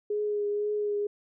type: tone with vibrato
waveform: sine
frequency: 415.3 Hz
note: G#4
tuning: in tune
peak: -26 dBFS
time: 0.1-1.07 s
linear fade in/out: 5 ms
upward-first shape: triangle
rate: 2 Hz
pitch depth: 22 cents each way
effects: none